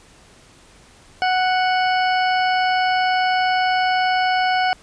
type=harmonic tone; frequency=740 Hz; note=F#5; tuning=in tune; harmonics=1 / 2 / 3 / 4 / 6 / 7; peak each=-17 / -23 / -27 / -29 / -33 / -34 dBFS; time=1.22-4.73 s; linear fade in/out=0 ms; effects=pink hiss -49 dBFS RMS until 4.82 s + resampled to 22050 Hz